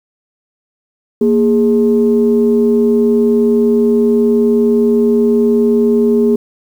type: tone pair together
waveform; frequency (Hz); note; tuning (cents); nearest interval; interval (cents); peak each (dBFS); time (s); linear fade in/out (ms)
sine; 233.1 / 413.9; A#3 / G#4; 0 / -6; minor seventh; 994; -10; 1.21-6.36; 5
effects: tanh soft clip ceiling -1 dBFS + 7-bit